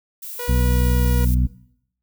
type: noise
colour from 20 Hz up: violet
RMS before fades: -33 dBFS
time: 0.22-1.35 s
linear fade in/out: 10 ms
type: tone with pitch glide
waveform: sawtooth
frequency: 485.6 to 481.4 Hz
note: B4 to B4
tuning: -29 to -44 cents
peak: -24 dBFS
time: 0.39-1.25 s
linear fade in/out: 5 ms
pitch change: -15 cents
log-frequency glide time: 0.65-1.13 s
type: harmonic tone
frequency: 61.74 Hz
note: B1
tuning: in tune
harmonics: 1 / 2 / 3 / 4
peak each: -16 / -22 / -26 / -28 dBFS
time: 0.48-1.47 s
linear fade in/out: 10 ms
effects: noise-tail reverb RT60 0.7 s tail -19 dB re dry